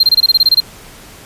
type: tone bursts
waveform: triangle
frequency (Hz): 4176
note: C8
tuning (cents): -4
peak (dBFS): -4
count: 11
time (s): 0-0.603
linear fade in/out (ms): 5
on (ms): 33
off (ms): 24
effects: pink hiss -37 dBFS RMS until 1.25 s + resampled to 32000 Hz